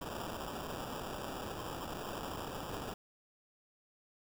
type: noise with sample-and-hold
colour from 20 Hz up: white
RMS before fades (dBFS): -42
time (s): 0.01-2.94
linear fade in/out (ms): 5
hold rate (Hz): 2100
effects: none